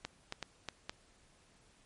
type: clicks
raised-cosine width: 0.2 ms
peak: -21 dBFS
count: 5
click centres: 0.05 / 0.324 / 0.427 / 0.687 / 0.895 s
effects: pink hiss -66 dBFS RMS until 1.85 s + MP3 48 kbps